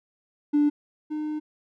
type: tone pair in turn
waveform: triangle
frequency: 293.7 / 304.6 Hz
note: D4 / D#4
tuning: 0 / -37 cents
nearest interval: minor second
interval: 63 cents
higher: second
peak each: -14 / -25 dBFS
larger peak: first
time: 0.53-0.7 / 1.1-1.4 s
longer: second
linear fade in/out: 20 ms
effects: tanh soft clip ceiling -14 dBFS